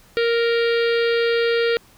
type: harmonic tone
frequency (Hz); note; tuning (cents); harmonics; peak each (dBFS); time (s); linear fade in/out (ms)
466.2; A#4; 0; 1 / 3 / 4 / 5 / 6 / 7 / 8 / 9 / 10; -17 / -27 / -29 / -31 / -33 / -34 / -35 / -36 / -37; 0.17-1.77; 0
effects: pink hiss -52 dBFS RMS until 1.97 s